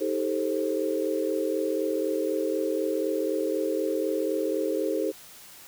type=chord; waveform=sine; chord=A half-diminished seventh; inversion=second; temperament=just; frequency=316.8 / 396 / 440 / 528 Hz; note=Eb4 / G4 / A4 / C5; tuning=+31 / +18 / 0 / +16 cents; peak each=-30 dBFS; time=0-5.12 s; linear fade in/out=20 ms; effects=white hiss -48 dBFS RMS until 5.67 s